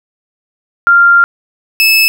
sine / 30% pulse tone pair in turn, 1392 / 2608 Hz, F6 / E7, -6 / -19 cents, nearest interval major seventh, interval 1087 cents, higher second, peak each -3 dBFS, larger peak neither, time 0.87-1.24 / 1.8-2.08 s, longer first, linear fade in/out 0 ms, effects none

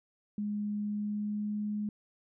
sine tone with pitch glide, 207.7 to 209.3 Hz, G#3 to G#3, 0 to +14 cents, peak -31 dBFS, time 0.38-1.89 s, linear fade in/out 2 ms, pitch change +14 cents, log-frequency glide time 0.79-1.55 s, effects none

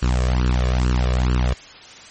sawtooth tone with flanger, 62.2 Hz, B1, 13 cents sharp, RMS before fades -18 dBFS, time 0.02-1.54 s, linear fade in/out 10 ms, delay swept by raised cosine 0.68 to 1.78 ms, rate 2.3 Hz, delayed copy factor +0.7, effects white hiss -41 dBFS RMS until 2.1 s + MP3 32 kbps

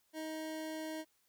25% pulse tone, 314.8 Hz, D#4, 20 cents sharp, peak -36 dBFS, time 0.13-1.05 s, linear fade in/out 50 ms, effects white hiss -75 dBFS RMS until 1.28 s

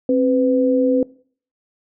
sine tone pair together, 265.7 / 501.6 Hz, C4 / B4, +27 / +27 cents, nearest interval major seventh, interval 1100 cents, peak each -16 dBFS, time 0.09-1.03 s, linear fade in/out 2 ms, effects noise-tail reverb RT60 0.5 s tail -22 dB re dry

